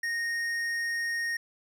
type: tone with tanh clipping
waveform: triangle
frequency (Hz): 1857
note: A#6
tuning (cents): -7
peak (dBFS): -30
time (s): 0.03-1.37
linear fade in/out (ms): 5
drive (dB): 15
effects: none